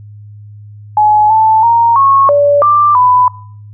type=tone with pitch steps; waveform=sine; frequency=847 / 878 / 931 / 1096 / 576 / 1181 / 997 Hz; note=G#5 / A5 / A#5 / C#6 / D5 / D6 / B5; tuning=+34 / -4 / -2 / -20 / -34 / +9 / +16 cents; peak=-5 dBFS; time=0.97-3.28 s; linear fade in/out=2 ms; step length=330 ms; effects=noise-tail reverb RT60 0.6 s tail -22 dB re dry + added 104 Hz sine -30 dBFS peak until 3.73 s